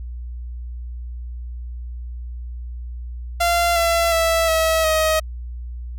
sawtooth tone with pitch steps, 689 / 674 / 659.4 / 645.1 / 631.1 Hz, F5 / E5 / E5 / E5 / D#5, -24 / +38 / 0 / -38 / +24 cents, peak -12 dBFS, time 3.4-5.2 s, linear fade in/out 10 ms, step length 360 ms, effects added 60 Hz sine -28 dBFS peak until 5.98 s

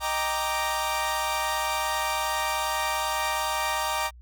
sawtooth chord, Eb major seventh, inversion none, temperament equal, 622.3 / 784 / 932.3 / 1174.7 Hz, Eb5 / G5 / Bb5 / D6, 0 / 0 / 0 / 0 cents, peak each -30 / -29 / -25 / -27 dBFS, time 0-4.11 s, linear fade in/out 50 ms, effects added 60 Hz sine -45 dBFS peak until 4.21 s

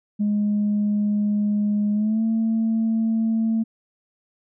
sine tone with pitch glide, 207.7 to 223.9 Hz, G#3 to A3, 0 to +30 cents, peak -17 dBFS, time 0.19-3.64 s, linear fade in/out 20 ms, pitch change +130 cents, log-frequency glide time 1.93-2.23 s, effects tanh soft clip ceiling -15 dBFS

